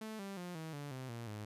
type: tone with pitch steps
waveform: sawtooth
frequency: 218.5 / 196.92 / 177.48 / 159.95 / 144.16 / 129.92 / 117.09 / 105.53 Hz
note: A3 / G3 / F3 / D#3 / D3 / C3 / A#2 / G#2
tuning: -12 / +8 / +28 / +48 / -32 / -12 / +8 / +28 cents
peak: -39 dBFS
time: 0.01-1.45 s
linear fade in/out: 5 ms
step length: 180 ms
effects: resampled to 32000 Hz